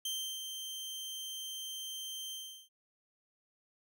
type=tone with ADSR envelope; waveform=sawtooth; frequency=3136 Hz; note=G7; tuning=in tune; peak=-31 dBFS; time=0.05-2.69 s; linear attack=4 ms; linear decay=340 ms; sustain=-6 dB; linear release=370 ms; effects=none